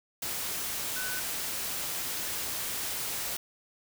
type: tone in noise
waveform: sine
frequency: 1502 Hz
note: F#6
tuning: 26 cents sharp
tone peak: -36 dBFS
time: 0.96-1.2 s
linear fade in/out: 5 ms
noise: white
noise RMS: -34 dBFS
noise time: 0.22-3.37 s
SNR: -5 dB
effects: none